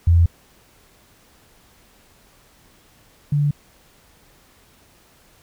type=tone pair in turn; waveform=sine; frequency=84.8 / 145.55 Hz; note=E2 / D3; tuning=+50 / -15 cents; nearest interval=major sixth; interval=935 cents; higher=second; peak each=-10 / -15 dBFS; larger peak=first; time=0.07-0.26 / 3.32-3.51 s; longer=neither; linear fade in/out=5 ms; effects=pink hiss -54 dBFS RMS until 5.42 s